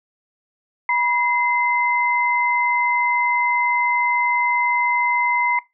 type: tone pair together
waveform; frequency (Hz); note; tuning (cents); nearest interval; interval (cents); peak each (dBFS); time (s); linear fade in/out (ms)
sine; 973 / 2065; B5 / C7; -26 / -23; octave + minor second; 1303; -19; 0.89-5.59; 2
effects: noise-tail reverb RT60 0.2 s tail -21 dB re dry